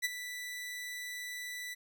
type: tone with ADSR envelope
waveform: sawtooth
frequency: 1975.5 Hz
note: B6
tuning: in tune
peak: -24 dBFS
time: 0.02-1.75 s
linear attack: 29 ms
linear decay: 25 ms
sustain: -12 dB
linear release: 21 ms
effects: none